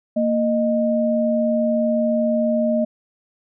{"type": "tone pair together", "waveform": "sine", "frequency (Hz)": [231.2, 617.2], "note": ["A#3", "D#5"], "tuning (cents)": [-14, -14], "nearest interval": "octave + perfect fourth", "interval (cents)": 1700, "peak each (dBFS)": -19, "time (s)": [0.16, 2.85], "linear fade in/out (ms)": 10, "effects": []}